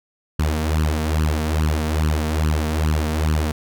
sawtooth tone with flanger, 77.5 Hz, D#2, 6 cents flat, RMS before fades -20 dBFS, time 0.39-3.52 s, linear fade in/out 5 ms, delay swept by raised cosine 0.67 to 4.47 ms, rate 2.4 Hz, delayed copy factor +0.8, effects none

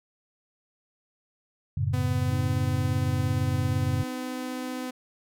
sine chord, F# minor, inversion none, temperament equal, 92.5 / 110 / 138.59 Hz, F#2 / A2 / C#3, 0 / 0 / 0 cents, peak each -28 dBFS, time 1.77-4.04 s, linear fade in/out 5 ms
sawtooth tone with pitch glide, 251.5 to 253.7 Hz, B3 to B3, +32 to +47 cents, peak -28 dBFS, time 1.93-4.91 s, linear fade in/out 10 ms, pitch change +15 cents, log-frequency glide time 2.17-2.39 s
triangle tone with vibrato, 309.1 Hz, D#4, 11 cents flat, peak -36 dBFS, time 2.28-4.9 s, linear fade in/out 50 ms, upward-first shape sine, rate 15 Hz, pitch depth 8 cents each way
effects none

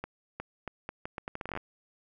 accelerating click train, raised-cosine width 0.5 ms, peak -21 dBFS, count 16, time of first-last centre 0.04-1.574 s, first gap 360 ms, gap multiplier 0.77, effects none

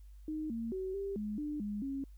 sine tone with pitch steps, 309.5 / 229 / 377.4 / 395 / 210.3 / 297.6 / 206.8 / 273.3 Hz, D#4 / A#3 / F#4 / G4 / G#3 / D4 / G#3 / C#4, -9 / -31 / +34 / +13 / +22 / +23 / -7 / -24 cents, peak -35 dBFS, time 0.28-2.04 s, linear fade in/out 2 ms, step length 220 ms, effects added 50 Hz sine -50 dBFS peak until 2.17 s + white hiss -75 dBFS RMS until 2.17 s

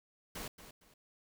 pink noise with echo, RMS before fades -43 dBFS, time 0.35-0.48 s, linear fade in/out 5 ms, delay 230 ms, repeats 2, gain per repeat -11 dB, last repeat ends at 0.94 s, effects none

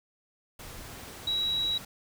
sine tone in noise, 3877 Hz, B7, 33 cents flat, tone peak -26 dBFS, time 1.27-1.78 s, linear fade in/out 5 ms, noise pink, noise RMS -44 dBFS, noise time 0.59-1.85 s, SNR +15 dB, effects none

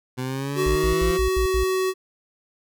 20% pulse exponential sweep, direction up, 126.2 to 174.61 Hz, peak -21 dBFS, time 0.17-1.18 s, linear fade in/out 20 ms
square tone, 375.3 Hz, F#4, 25 cents sharp, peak -21 dBFS, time 0.55-1.94 s, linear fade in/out 50 ms
sine tone bursts, 57.4 Hz, A#1, 26 cents flat, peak -21 dBFS, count 6, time 0.66-1.637 s, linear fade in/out 5 ms, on 97 ms, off 79 ms
effects none

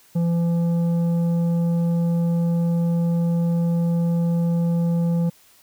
sine tone with tanh clipping, 169.6 Hz, E3, 50 cents sharp, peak -19 dBFS, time 0.15-5.3 s, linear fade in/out 10 ms, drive 8 dB, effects white hiss -54 dBFS RMS until 5.62 s

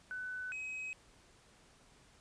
sine / triangle tone pair in turn, 1500 / 2540 Hz, F#6 / D#7, +23 / +35 cents, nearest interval major sixth, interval 912 cents, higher second, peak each -39 / -38 dBFS, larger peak second, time 0.11-0.52 / 0.52-0.93 s, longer neither, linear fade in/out 0 ms, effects pink hiss -64 dBFS RMS until 2.2 s + resampled to 22050 Hz

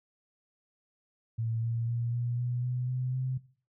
sine tone with pitch steps, 113.8 / 115.92 / 118.09 / 120.29 / 122.53 / 124.82 / 127.15 / 129.52 Hz, A#2 / A#2 / A#2 / B2 / B2 / B2 / C3 / C3, -41 / -9 / +23 / -45 / -13 / +19 / -49 / -17 cents, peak -29 dBFS, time 1.38-3.38 s, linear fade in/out 10 ms, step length 250 ms, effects noise-tail reverb RT60 0.4 s tail -17 dB re dry

